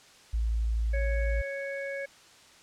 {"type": "tone", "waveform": "sine", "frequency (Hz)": 56, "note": "A1", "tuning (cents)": 31, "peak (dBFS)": -25, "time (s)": [0.33, 1.42], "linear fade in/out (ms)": 10}
{"type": "harmonic tone", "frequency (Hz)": 554.4, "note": "C#5", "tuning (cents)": 0, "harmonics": [1, 3, 4], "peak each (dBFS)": [-34, -39, -40], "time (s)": [0.93, 2.06], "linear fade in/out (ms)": 10}
{"effects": ["white hiss -55 dBFS RMS until 2.62 s", "low-pass 7000 Hz 12 dB/octave"]}